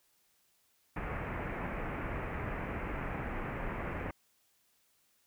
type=low-pass noise; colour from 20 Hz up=pink; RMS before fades=-38 dBFS; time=0.96-4.11 s; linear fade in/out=5 ms; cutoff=2400 Hz; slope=48 dB/octave; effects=white hiss -72 dBFS RMS until 5.26 s